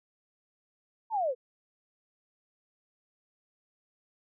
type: linear sweep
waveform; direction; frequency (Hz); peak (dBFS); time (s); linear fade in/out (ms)
sine; down; 930 to 466.2; -26; 1.1-1.35; 50
effects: none